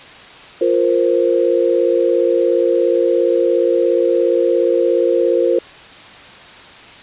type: chord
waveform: sine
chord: F suspended fourth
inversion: none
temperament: equal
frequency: 349.2 / 466.2 / 523.3 Hz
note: F4 / Bb4 / C5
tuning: 0 / 0 / 0 cents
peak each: -16 dBFS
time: 0.61-5.59 s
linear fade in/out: 5 ms
effects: white hiss -38 dBFS RMS until 7.02 s + resampled to 8000 Hz